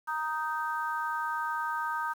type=harmonic tone; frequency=311.1 Hz; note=D#4; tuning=in tune; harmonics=3 / 4 / 5; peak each=-33 / -34 / -35 dBFS; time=0.07-2.14 s; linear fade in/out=20 ms; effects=9-bit